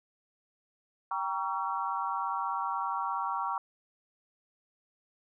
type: chord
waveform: sine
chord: G diminished seventh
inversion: none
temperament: just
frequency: 784 / 940.8 / 1128.9 / 1354.7 Hz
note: G5 / Bb5 / Db6 / Fb6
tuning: 0 / +16 / +31 / +47 cents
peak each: -37 / -34 / -34 / -38 dBFS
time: 1.11-3.58 s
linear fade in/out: 2 ms
effects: none